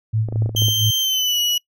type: tone with tremolo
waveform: sine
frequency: 110 Hz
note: A2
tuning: in tune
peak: -15 dBFS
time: 0.13-0.91 s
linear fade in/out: 10 ms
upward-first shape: sine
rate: 4.4 Hz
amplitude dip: 80%
type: clicks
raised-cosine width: 2 ms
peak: -16 dBFS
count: 9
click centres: 0.287 / 0.325 / 0.359 / 0.422 / 0.46 / 0.493 / 0.55 / 0.621 / 0.684 s
type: tone with pitch glide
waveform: 35% pulse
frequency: 3136 to 2926 Hz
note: G7 to F#7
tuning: 0 to -20 cents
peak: -15 dBFS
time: 0.56-1.58 s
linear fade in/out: 5 ms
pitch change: -120 cents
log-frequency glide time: 1-1.39 s
effects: noise-tail reverb RT60 0.1 s tail -24 dB re dry